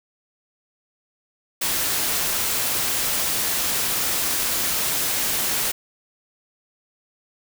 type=noise; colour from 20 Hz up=white; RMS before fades=-23 dBFS; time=1.61-5.72 s; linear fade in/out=10 ms; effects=none